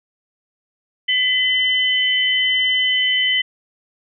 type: tone pair together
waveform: sine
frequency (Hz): 2013 / 3044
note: B6 / F#7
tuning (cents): +33 / +48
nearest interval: perfect fifth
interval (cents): 715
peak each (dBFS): -18 / -17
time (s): 1.08-3.42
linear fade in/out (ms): 10
effects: none